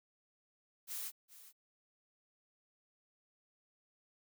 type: noise with echo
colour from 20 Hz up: blue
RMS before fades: -42 dBFS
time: 0.87-1.12 s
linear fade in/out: 50 ms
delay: 410 ms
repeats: 1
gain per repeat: -15 dB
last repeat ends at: 1.53 s
effects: none